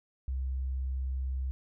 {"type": "tone", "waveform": "sine", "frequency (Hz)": 65.41, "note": "C2", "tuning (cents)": 0, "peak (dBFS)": -30, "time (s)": [0.28, 1.51], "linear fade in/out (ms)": 0, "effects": []}